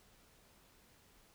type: silence
effects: pink hiss -66 dBFS RMS until 1.34 s